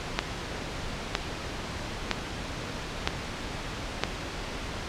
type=click train; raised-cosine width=0.2 ms; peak=-5 dBFS; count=5; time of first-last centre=0.19-4.036 s; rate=1.04 Hz; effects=pink hiss -35 dBFS RMS until 4.88 s + low-pass 5000 Hz 12 dB/octave